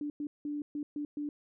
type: tone bursts at uneven times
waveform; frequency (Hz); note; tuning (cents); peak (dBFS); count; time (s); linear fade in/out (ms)
sine; 293.7; D4; 0; -33; 6; 0.01-0.1 / 0.2-0.27 / 0.45-0.62 / 0.75-0.83 / 0.96-1.05 / 1.17-1.29; 2
effects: none